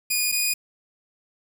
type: tone pair in turn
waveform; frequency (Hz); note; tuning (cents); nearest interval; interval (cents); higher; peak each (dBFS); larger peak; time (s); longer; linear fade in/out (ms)
10% pulse; 2456 / 2466; D#7 / D#7; -23 / -16; unison; 7; second; -12; neither; 0.1-0.32 / 0.32-0.54; neither; 10
effects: 7-bit